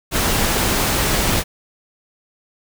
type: noise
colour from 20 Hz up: pink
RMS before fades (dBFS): -18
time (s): 0.11-1.44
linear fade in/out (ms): 50
effects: none